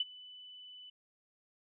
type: tone with ADSR envelope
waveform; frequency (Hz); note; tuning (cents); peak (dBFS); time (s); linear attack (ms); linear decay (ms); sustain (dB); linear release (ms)
sine; 2993; F#7; +19; -27; 0-0.9; 4; 31; -22; 7
effects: none